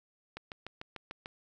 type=click train; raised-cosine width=0.3 ms; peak=-25 dBFS; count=7; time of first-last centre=0.37-1.259 s; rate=6.75 Hz; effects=none